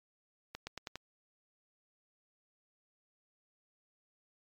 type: accelerating click train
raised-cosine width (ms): 0.2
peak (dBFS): -23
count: 5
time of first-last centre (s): 0.55-0.956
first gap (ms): 120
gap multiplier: 0.89
effects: MP3 96 kbps